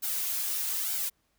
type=noise with flanger; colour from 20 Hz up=blue; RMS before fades=-31 dBFS; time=0.02-1.1 s; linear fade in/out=20 ms; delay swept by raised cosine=1.3 to 4.2 ms; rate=1.1 Hz; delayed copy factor=+0.75; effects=pink hiss -73 dBFS RMS until 1.38 s